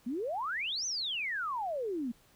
sine exponential two-way sweep, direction up then down, 222.9 to 6270 to 222.9 Hz, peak -32 dBFS, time 0.06-2.12 s, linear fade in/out 10 ms, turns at 0.86 s, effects pink hiss -64 dBFS RMS until 2.35 s

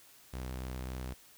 sawtooth tone, 63.7 Hz, C2, 46 cents flat, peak -34 dBFS, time 0.33-1.14 s, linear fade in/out 10 ms, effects white hiss -59 dBFS RMS until 1.37 s

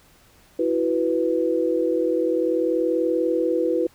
sine chord, E suspended second, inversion none, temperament equal, 329.6 / 370 / 493.9 Hz, E4 / F#4 / B4, 0 / 0 / 0 cents, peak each -23 / -25 / -22 dBFS, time 0.59-3.87 s, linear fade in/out 5 ms, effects pink hiss -55 dBFS RMS until 3.94 s

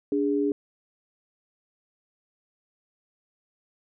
sine tone pair together, 289.9 / 410 Hz, D4 / G#4, -22 / -22 cents, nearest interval tritone, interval 600 cents, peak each -24 / -25 dBFS, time 0.12-0.52 s, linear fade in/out 2 ms, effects none

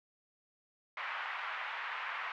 pink band-pass noise, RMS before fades -40 dBFS, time 0.97-2.32 s, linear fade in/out 2 ms, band 950 to 2500 Hz, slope 24 dB/octave, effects none

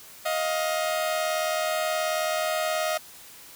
sawtooth tone pair together, 628.3 / 707 Hz, D#5 / F5, +17 / +21 cents, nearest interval major second, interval 204 cents, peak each -22 / -26 dBFS, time 0.25-2.98 s, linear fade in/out 10 ms, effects white hiss -47 dBFS RMS until 3.55 s

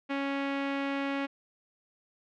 sawtooth tone with low-pass filter, 277.2 Hz, C#4, in tune, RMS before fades -32 dBFS, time 0.09-1.27 s, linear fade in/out 20 ms, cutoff 2500 Hz, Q 1.8, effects none

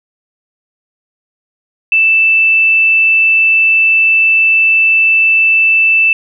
sine tone, 2647 Hz, E7, 7 cents sharp, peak -6 dBFS, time 1.92-6.13 s, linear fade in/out 2 ms, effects none

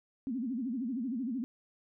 sine tone with vibrato, 246.9 Hz, B3, in tune, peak -32 dBFS, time 0.27-1.44 s, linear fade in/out 0 ms, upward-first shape sine, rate 13 Hz, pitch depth 200 cents each way, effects none

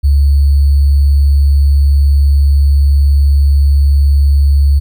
sine tone with sample-and-hold, 70.5 Hz, C#2, 30 cents sharp, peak -5 dBFS, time 0.03-4.8 s, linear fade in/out 20 ms, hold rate 4410 Hz, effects none

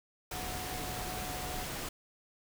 sine tone in noise, 733 Hz, F#5, 16 cents flat, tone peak -43 dBFS, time 0.33-1.65 s, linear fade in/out 5 ms, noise pink, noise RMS -39 dBFS, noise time 0.31-1.89 s, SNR -7 dB, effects none

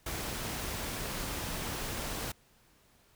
pink noise, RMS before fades -37 dBFS, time 0.06-2.32 s, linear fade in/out 5 ms, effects pink hiss -65 dBFS RMS until 3.15 s

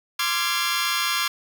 15% pulse chord, D half-diminished seventh, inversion third, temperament equal with one note detuned, 1046.5 / 1174.7 / 1375.3 / 1661.2 Hz, C6 / D6 / F6 / Ab6, 0 / 0 / -27 / 0 cents, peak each -21 dBFS, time 0.19-1.28 s, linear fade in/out 5 ms, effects none

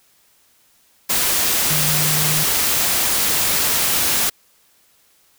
sine tone in noise, 152.6 Hz, D#3, 33 cents flat, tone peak -23 dBFS, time 1.7-2.44 s, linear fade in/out 10 ms, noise white, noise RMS -18 dBFS, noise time 1.09-4.3 s, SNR -8 dB, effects white hiss -57 dBFS RMS until 5.38 s

